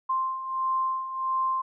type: beating tone pair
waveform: sine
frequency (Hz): 1049 / 1050.5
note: C6 / C6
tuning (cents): +4 / +7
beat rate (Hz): 1.5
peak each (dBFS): -32 / -26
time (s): 0.09-1.62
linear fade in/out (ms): 10
effects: none